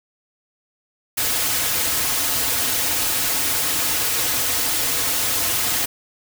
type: noise with comb filter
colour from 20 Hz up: white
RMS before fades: -21 dBFS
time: 1.17-5.86 s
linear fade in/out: 10 ms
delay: 5.1 ms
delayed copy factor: -0.7
effects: none